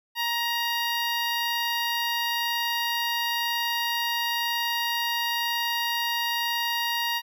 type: tone with notch filter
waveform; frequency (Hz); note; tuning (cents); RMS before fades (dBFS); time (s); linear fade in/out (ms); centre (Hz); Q
10% pulse; 941; A#5; +16; -27; 0.15-7.22; 50; 7000; 1.1
effects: none